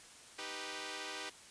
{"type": "chord", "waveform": "5% pulse", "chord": "Eb augmented", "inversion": "none", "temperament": "equal", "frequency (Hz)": [311.1, 392, 493.9], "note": ["Eb4", "G4", "B4"], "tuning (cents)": [0, 0, 0], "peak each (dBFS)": [-36, -34, -34], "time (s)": [0.38, 1.3], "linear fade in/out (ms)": 10, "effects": ["white hiss -56 dBFS RMS until 1.5 s", "resampled to 22050 Hz"]}